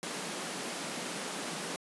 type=high-pass noise; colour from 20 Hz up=pink; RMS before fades=-38 dBFS; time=0.03-1.76 s; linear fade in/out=0 ms; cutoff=160 Hz; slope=48 dB/octave; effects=resampled to 24000 Hz